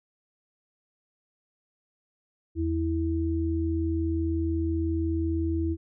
sine tone pair together, 81.9 / 327.6 Hz, E2 / E4, -11 / -11 cents, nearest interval 2 octaves, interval 2400 cents, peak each -27 dBFS, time 2.55-5.77 s, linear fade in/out 50 ms, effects none

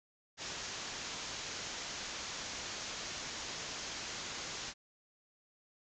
white low-pass noise, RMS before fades -43 dBFS, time 0.37-4.74 s, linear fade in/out 50 ms, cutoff 7100 Hz, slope 96 dB/octave, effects none

